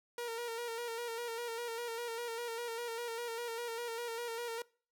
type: tone with vibrato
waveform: sawtooth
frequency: 467.6 Hz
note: A#4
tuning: 5 cents sharp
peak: -34 dBFS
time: 0.18-4.62 s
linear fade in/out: 2 ms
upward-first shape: square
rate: 5 Hz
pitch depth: 39 cents each way
effects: noise-tail reverb RT60 0.4 s tail -23 dB re dry